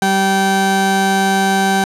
30% pulse tone pair together, 193.75 / 775 Hz, G3 / G5, -20 / -20 cents, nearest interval 2 octaves, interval 2400 cents, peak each -13 dBFS, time 0.02-1.84 s, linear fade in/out 2 ms, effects low-pass 11000 Hz 12 dB/octave

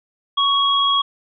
sine tone pair together, 1118 / 3306 Hz, C#6 / G#7, +14 / -9 cents, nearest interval octave + perfect fifth, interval 1877 cents, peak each -17 dBFS, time 0.37-1.02 s, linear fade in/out 10 ms, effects none

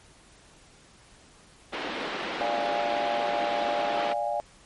pink band-pass noise, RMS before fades -33 dBFS, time 1.72-4.14 s, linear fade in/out 20 ms, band 250 to 3700 Hz, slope 24 dB/octave
sine chord, D diminished, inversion none, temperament equal with one note detuned, 587.3 / 698.5 / 821.1 Hz, D5 / F5 / Ab5, 0 / 0 / -20 cents, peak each -30 dBFS, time 2.41-4.4 s, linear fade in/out 0 ms
effects pink hiss -55 dBFS RMS until 4.65 s + MP3 48 kbps

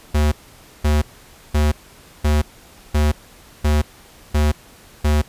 square tone bursts, 75 Hz, D2, 37 cents sharp, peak -14 dBFS, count 8, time 0.14-5.22 s, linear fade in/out 10 ms, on 180 ms, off 520 ms, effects pink hiss -46 dBFS RMS until 5.28 s + resampled to 32000 Hz

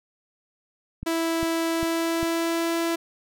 click train, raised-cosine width 5 ms, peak -21 dBFS, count 4, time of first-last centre 1.03-2.23 s, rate 2.5 Hz
sawtooth tone with pitch glide, 329.6 to 334 Hz, E4 to E4, 0 to +23 cents, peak -19 dBFS, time 1.06-2.96 s, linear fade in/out 10 ms, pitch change +23 cents, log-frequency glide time 1.68-2.77 s
effects none

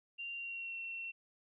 sine tone with pitch glide, 2775 to 2715 Hz, F7 to F7, -12 to -50 cents, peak -40 dBFS, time 0.18-1.12 s, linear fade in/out 20 ms, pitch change -38 cents, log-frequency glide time 0.34-0.77 s, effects none

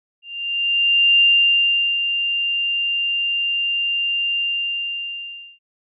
sine tone with ADSR envelope, 2791 Hz, F7, 2 cents flat, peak -10 dBFS, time 0.22-5.59 s, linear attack 980 ms, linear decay 780 ms, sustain -8 dB, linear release 1200 ms, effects none

